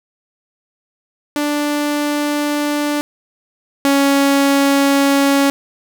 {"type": "tone pair in turn", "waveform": "sawtooth", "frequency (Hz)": [293.7, 278.3], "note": ["D4", "C#4"], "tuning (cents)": [0, 7], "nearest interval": "minor second", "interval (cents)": 93, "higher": "first", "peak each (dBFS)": [-12, -7], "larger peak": "second", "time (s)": [[1.36, 3.01], [3.85, 5.5]], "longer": "neither", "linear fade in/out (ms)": 0, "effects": []}